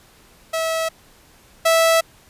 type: tone pair in turn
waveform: sawtooth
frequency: 649 / 655.8 Hz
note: E5 / E5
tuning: -27 / -9 cents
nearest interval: unison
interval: 18 cents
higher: second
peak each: -16 / -9 dBFS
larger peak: second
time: 0.53-0.89 / 1.65-2.01 s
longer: neither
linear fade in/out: 10 ms
effects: pink hiss -51 dBFS RMS until 2.29 s + resampled to 32000 Hz